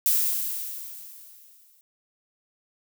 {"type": "noise with exponential decay", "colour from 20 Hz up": "violet", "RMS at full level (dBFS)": -20, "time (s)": [0.06, 1.81], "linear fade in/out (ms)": 0, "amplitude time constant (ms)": 380, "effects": []}